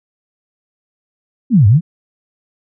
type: exponential two-way sweep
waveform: sine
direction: down then up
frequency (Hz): 277.2 to 94.6 to 185.8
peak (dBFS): -5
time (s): 1.5-1.81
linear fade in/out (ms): 50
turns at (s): 1.67
effects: none